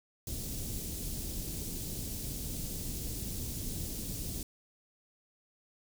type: band-stop noise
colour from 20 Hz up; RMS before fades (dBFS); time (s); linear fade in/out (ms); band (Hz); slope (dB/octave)
pink; -38; 0.27-4.43; 2; 280 to 5900; 12
effects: none